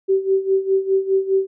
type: tone with tremolo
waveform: sine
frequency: 385.5 Hz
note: G4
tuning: 29 cents flat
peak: -12 dBFS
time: 0.08-1.47 s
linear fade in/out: 20 ms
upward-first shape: sine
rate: 4.9 Hz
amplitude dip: 80%
effects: none